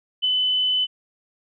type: tone with ADSR envelope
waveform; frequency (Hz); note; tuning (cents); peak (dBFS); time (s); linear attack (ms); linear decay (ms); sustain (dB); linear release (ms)
sine; 3015; F#7; +32; -16; 0.22-0.87; 25; 8; -2; 36
effects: none

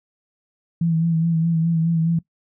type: tone with vibrato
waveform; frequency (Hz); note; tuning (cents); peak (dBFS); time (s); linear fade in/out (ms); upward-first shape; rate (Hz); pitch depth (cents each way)
sine; 164.81; E3; 0; -16; 0.81-2.19; 5; sine; 4.8; 38
effects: noise-tail reverb RT60 0.1 s tail -20 dB re dry

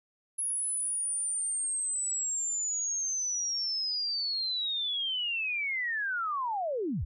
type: linear sweep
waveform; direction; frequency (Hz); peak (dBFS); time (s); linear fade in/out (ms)
sine; down; 10548 to 44.01; -29; 0.38-7.05; 10
effects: none

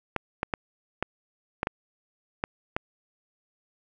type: clicks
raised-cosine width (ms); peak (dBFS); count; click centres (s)
0.5; -11; 8; 0.163 / 0.431 / 0.538 / 1.026 / 1.631 / 1.671 / 2.439 / 2.765
effects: none

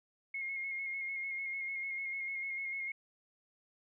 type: tone with vibrato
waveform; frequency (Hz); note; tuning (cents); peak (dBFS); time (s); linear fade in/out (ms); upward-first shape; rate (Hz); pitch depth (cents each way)
sine; 2158; C#7; -47; -36; 0.34-2.92; 5; square; 6.7; 23
effects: none

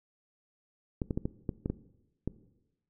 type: clicks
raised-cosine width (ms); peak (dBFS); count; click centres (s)
3; -18; 8; 1.018 / 1.108 / 1.175 / 1.255 / 1.492 / 1.659 / 1.7 / 2.276
effects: noise-tail reverb RT60 1.0 s tail -18 dB re dry

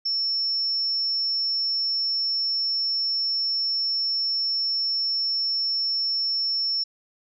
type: tone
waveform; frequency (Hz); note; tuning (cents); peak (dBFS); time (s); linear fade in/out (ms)
sine; 5400; E8; +41; -22; 0.05-6.84; 10
effects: none

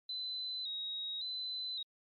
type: tone with vibrato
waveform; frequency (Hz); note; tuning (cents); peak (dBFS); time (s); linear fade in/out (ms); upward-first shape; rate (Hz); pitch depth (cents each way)
sine; 3907; B7; -19; -37; 0.09-1.83; 5; square; 0.89; 52
effects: MP3 32 kbps

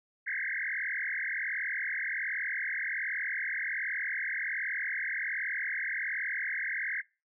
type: tone with frequency modulation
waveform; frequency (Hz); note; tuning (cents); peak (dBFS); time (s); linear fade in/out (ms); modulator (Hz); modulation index
sine; 1864.7; A#6; 0; -31; 0.26-7.02; 20; 41.3; 7.1
effects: noise-tail reverb RT60 0.3 s tail -23 dB re dry

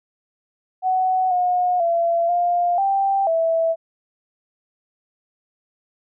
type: tone with pitch steps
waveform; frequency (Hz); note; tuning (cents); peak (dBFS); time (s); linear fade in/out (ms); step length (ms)
sine; 746 / 721 / 678 / 702 / 785 / 657; F#5 / F#5 / E5 / F5 / G5 / E5; +14 / -45 / +49 / +9 / +2 / -6; -16; 0.82-3.76; 50; 490
effects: none

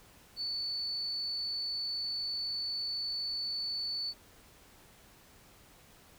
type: tone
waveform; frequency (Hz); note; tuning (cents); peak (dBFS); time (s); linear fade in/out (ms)
sine; 4474; C#8; +15; -33; 0.36-4.14; 50
effects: pink hiss -59 dBFS RMS until 6.18 s

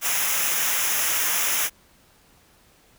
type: noise with comb filter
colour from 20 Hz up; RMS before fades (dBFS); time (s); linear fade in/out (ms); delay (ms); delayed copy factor
white; -23; 0.01-1.7; 50; 0.23; -0.7
effects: pink hiss -57 dBFS RMS until 2.98 s

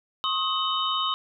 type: tone cluster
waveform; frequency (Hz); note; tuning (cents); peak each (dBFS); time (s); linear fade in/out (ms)
sine; 1082 / 1259 / 3025 / 3718; C#6 / D#6 / F#7 / A#7; -42 / +20 / +38 / -5; -29; 0.24-1.14; 0
effects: none

